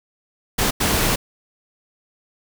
pink noise bursts at uneven times, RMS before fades -19 dBFS, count 2, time 0.58-0.71 / 0.8-1.16 s, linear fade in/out 10 ms, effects none

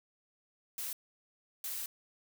blue noise bursts at uneven times, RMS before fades -39 dBFS, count 2, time 0.78-0.93 / 1.64-1.86 s, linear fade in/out 2 ms, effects none

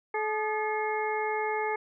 harmonic tone with a mistuned harmonic, 430 Hz, A4, 40 cents flat, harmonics 1 / 2 / 3 / 4 / 5, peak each -31 / -31 / -39 / -39 / -35 dBFS, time 0.14-1.76 s, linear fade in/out 5 ms, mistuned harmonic 3, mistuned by -85 cents, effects none

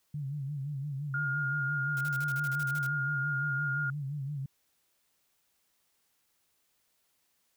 sine tone with vibrato, 141.4 Hz, C#3, 35 cents sharp, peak -33 dBFS, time 0.14-4.46 s, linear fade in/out 5 ms, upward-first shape sine, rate 5.8 Hz, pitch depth 100 cents each way
sine tone, 1418 Hz, F6, 26 cents sharp, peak -30 dBFS, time 1.14-3.9 s, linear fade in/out 2 ms
white noise bursts, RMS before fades -46 dBFS, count 12, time 1.97-2.865 s, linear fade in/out 0 ms, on 37 ms, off 41 ms
effects white hiss -74 dBFS RMS until 7.56 s

